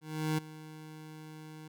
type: tone with ADSR envelope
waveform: 25% pulse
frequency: 155.56 Hz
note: D#3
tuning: in tune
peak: -24 dBFS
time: 0.01-1.68 s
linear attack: 370 ms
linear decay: 11 ms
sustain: -18 dB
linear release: 6 ms
effects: none